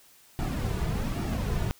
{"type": "noise with flanger", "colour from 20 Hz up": "brown", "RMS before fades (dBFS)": -29, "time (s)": [0.39, 1.71], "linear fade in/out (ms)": 0, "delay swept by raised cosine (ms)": [1.9, 3.8], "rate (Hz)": 1.2, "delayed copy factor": -0.6, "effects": ["white hiss -57 dBFS RMS until 1.79 s"]}